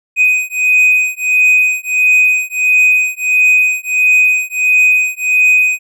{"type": "beating tone pair", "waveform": "triangle", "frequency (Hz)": [2500, 2501.5], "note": ["D#7", "D#7"], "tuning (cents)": [8, 9], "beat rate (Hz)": 1.5, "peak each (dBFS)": -10, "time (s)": [0.16, 5.79], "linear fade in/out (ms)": 50, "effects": []}